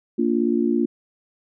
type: chord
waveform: sine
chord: Bb major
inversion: none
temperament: just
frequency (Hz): 233.1 / 291.4 / 349.6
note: Bb3 / D4 / F4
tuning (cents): 0 / -13 / +2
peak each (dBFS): -21 / -23 / -22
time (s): 0.18-0.86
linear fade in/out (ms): 10
effects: none